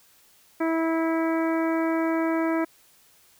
harmonic tone with a mistuned harmonic, 325.9 Hz, E4, 20 cents flat, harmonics 1 / 2 / 3 / 4 / 5 / 6 / 7, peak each -23 / -29 / -33 / -35 / -37 / -39 / -40 dBFS, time 0.6-2.65 s, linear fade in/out 10 ms, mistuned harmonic 6, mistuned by +18 cents, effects white hiss -58 dBFS RMS until 3.39 s

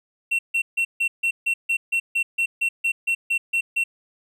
triangle tone bursts, 2718 Hz, F7, 48 cents flat, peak -17 dBFS, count 16, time 0.31-3.84 s, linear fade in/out 10 ms, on 80 ms, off 150 ms, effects none

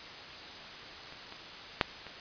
clicks, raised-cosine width 0.3 ms, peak -30 / -29 / -7 / -27 dBFS, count 4, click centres 1.124 / 1.324 / 1.812 / 2.067 s, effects white hiss -45 dBFS RMS until 2.2 s + resampled to 11025 Hz

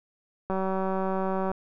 click train, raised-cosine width 1 ms, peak -16 dBFS, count 194, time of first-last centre 0.5-1.516 s, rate 190 Hz, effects none

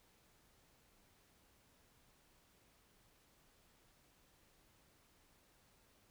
silence, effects pink hiss -71 dBFS RMS until 6.1 s

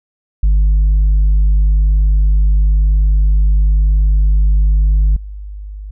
sine tone with level steps, 50.5 Hz, G#1, 48 cents flat, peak -5 / -25 dBFS, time 0.43-5.91 s, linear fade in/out 5 ms, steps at 5.16 s, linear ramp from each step 5 ms, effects tanh soft clip ceiling -7 dBFS

